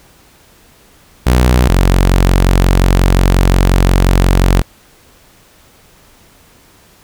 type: tone pair in turn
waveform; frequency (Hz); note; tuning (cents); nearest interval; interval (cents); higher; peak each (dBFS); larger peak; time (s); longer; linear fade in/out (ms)
sawtooth; 61.74 / 45.63; B1 / F#1; 0 / -23; perfect fourth; 523; first; -3; neither; 1.26-1.69 / 1.69-4.62; second; 10
effects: pink hiss -46 dBFS RMS until 7.03 s